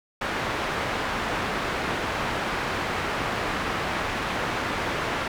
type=low-pass noise; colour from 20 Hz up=white; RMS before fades=-28 dBFS; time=0.21-5.28 s; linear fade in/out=5 ms; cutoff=1700 Hz; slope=12 dB/octave; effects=none